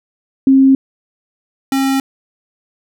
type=tone pair in turn; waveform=sine / square; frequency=268 / 269.7 Hz; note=C4 / C#4; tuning=+42 / -47 cents; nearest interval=unison; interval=11 cents; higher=second; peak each=-5 / -13 dBFS; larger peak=first; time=0.47-0.75 / 1.72-2 s; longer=neither; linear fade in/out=2 ms; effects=none